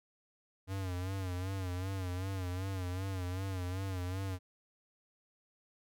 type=tone with vibrato; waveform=square; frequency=93.2 Hz; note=F#2; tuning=13 cents sharp; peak=-36 dBFS; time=0.67-4.39 s; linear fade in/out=50 ms; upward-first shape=sine; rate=2.6 Hz; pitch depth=77 cents each way; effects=none